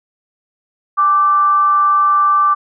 sine tone with frequency modulation, 1174.7 Hz, D6, in tune, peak -9 dBFS, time 0.97-2.55 s, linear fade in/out 20 ms, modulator 348 Hz, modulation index 0.22, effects none

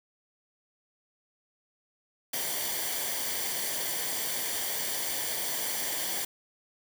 white noise with comb filter, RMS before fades -32 dBFS, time 2.33-6.25 s, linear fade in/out 5 ms, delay 0.76 ms, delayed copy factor -0.6, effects none

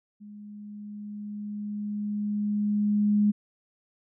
sine tone with level ramp, 207.7 Hz, G#3, in tune, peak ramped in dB -42 to -18 dBFS, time 0.2-3.32 s, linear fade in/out 20 ms, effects none

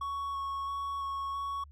triangle tone with vibrato, 1108.7 Hz, C#6, in tune, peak -31 dBFS, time 0.01-1.64 s, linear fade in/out 5 ms, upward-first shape square, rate 1.5 Hz, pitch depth 9 cents each way, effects added 72 Hz sine -50 dBFS peak until 1.71 s

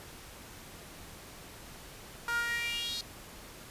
sawtooth tone with high-pass filter sweep, 470.9 Hz, A#4, 18 cents sharp, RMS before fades -34 dBFS, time 2.28-3.01 s, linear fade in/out 2 ms, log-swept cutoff 1200 to 4300 Hz, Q 6, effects pink hiss -49 dBFS RMS until 3.7 s + resampled to 32000 Hz

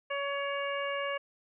harmonic tone, 562 Hz, C#5, 24 cents sharp, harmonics 1 / 2 / 3 / 4 / 5, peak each -34 / -37 / -39 / -40 / -41 dBFS, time 0.1-1.18 s, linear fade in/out 10 ms, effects none

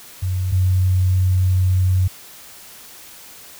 sine tone pair in turn, 92.5 / 92.5 Hz, F#2 / F#2, 0 / 0 cents, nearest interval unison, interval 0 cents, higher neither, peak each -18 / -13 dBFS, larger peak second, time 0.22-0.52 / 0.52-2.08 s, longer second, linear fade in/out 10 ms, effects white hiss -41 dBFS RMS until 3.59 s

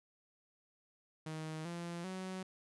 sawtooth tone with pitch steps, 157.3 / 171.54 / 187.06 Hz, D#3 / F3 / F#3, +19 / -31 / +19 cents, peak -37 dBFS, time 1.26-2.43 s, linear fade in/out 5 ms, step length 390 ms, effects resampled to 24000 Hz

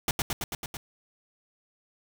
pink noise with echo, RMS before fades -26 dBFS, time 0.08-0.11 s, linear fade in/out 2 ms, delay 110 ms, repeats 6, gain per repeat -2 dB, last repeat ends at 0.77 s, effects none

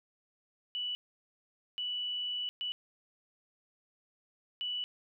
sine tone bursts at uneven times, 2959 Hz, F#7, 1 cent flat, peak -33 dBFS, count 4, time 0.75-0.95 / 1.78-2.49 / 2.61-2.72 / 4.61-4.84 s, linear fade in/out 0 ms, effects none

